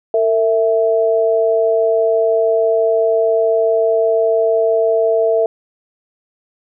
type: tone pair together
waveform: sine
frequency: 453.1 / 659 Hz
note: A#4 / E5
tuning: -49 / -1 cents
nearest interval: tritone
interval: 648 cents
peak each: -14 / -14 dBFS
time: 0.14-5.46 s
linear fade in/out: 2 ms
effects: none